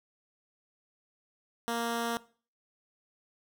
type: tone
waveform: 10% pulse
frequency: 233.1 Hz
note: A#3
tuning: in tune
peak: -22 dBFS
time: 1.68-2.17 s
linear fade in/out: 0 ms
effects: noise-tail reverb RT60 0.4 s tail -19 dB re dry